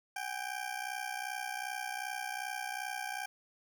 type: ring-modulated tone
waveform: 20% pulse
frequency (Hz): 787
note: G5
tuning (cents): +7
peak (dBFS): -29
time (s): 0.16-3.26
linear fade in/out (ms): 0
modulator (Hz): 31.3
effects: none